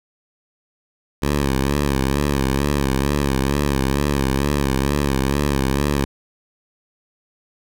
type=tone with vibrato; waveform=10% pulse; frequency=69.4 Hz; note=C#2; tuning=3 cents sharp; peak=-9 dBFS; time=1.22-6.05 s; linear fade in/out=10 ms; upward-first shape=sine; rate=2.2 Hz; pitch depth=82 cents each way; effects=none